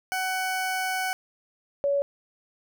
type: tone pair in turn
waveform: 20% pulse / sine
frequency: 750 / 564.1 Hz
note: F#5 / C#5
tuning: +23 / +30 cents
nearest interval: perfect fourth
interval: 493 cents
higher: first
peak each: -21 dBFS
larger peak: neither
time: 0.12-1.13 / 1.84-2.02 s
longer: first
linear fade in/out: 0 ms
effects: none